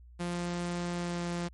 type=tone with pitch glide; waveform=sawtooth; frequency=174.61 to 173.3 Hz; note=F3 to F3; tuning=0 to -13 cents; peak=-28 dBFS; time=0.19-1.49 s; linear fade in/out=20 ms; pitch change=-13 cents; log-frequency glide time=0.96-1.23 s; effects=added 60 Hz sine -50 dBFS peak until 1.53 s + MP3 48 kbps